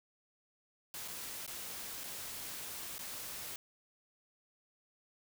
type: noise with dropouts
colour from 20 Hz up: white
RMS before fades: -44 dBFS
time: 0.94-3.56 s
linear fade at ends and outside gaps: 1 ms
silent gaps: 1.078-1.082 / 1.464-1.477 / 2.036-2.04 / 2.982-2.991 s
effects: none